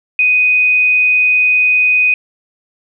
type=tone; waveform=sine; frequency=2495 Hz; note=D#7; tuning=4 cents sharp; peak=-8 dBFS; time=0.19-2.14 s; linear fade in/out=2 ms; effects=none